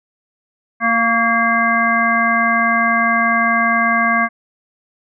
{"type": "harmonic tone with a mistuned harmonic", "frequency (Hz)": 231.2, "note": "A#3", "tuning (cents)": -14, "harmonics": [1, 3, 5, 7, 9], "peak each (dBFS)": [-21, -20, -17, -18, -19], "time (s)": [0.8, 4.29], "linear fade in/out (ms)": 50, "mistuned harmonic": 5, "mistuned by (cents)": -27, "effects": []}